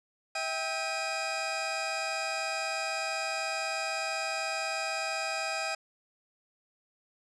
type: tone cluster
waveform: 25% pulse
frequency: 646 / 789 / 2489 Hz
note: E5 / G5 / D#7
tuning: -35 / +11 / 0 cents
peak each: -32 / -32 / -31 dBFS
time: 0.35-5.75 s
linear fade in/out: 5 ms
effects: resampled to 24000 Hz